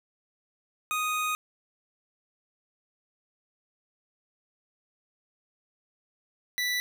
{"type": "tone pair in turn", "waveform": "25% pulse", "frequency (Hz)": [1244.5, 1972.6], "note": ["D#6", "B6"], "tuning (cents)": [0, -3], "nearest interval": "minor sixth", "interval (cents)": 797, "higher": "second", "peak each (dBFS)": -23, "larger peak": "neither", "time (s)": [[0.91, 1.35], [6.58, 6.8]], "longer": "first", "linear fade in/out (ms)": 0, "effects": []}